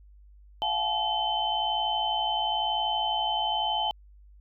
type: tone cluster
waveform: sine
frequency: 686 / 747 / 859 / 3066 Hz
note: F5 / F#5 / A5 / G7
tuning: -31 / +16 / -42 / -39 cents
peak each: -35 / -34 / -28 / -29 dBFS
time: 0.62-3.91 s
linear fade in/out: 0 ms
effects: added 50 Hz sine -50 dBFS peak until 4.4 s